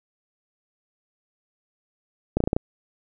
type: clicks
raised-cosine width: 2 ms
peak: -7 dBFS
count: 6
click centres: 2.37 / 2.404 / 2.439 / 2.475 / 2.531 / 2.565 s
effects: none